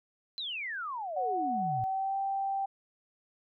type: exponential sweep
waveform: sine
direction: down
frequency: 4114 to 110.4 Hz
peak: -34 dBFS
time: 0.38-1.84 s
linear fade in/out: 0 ms
type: tone with pitch glide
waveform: sine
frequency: 740 to 782.6 Hz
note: F#5 to G5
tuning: 0 to -3 cents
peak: -29 dBFS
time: 1.16-2.66 s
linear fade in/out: 10 ms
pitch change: +97 cents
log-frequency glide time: 1.49-2.17 s
effects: none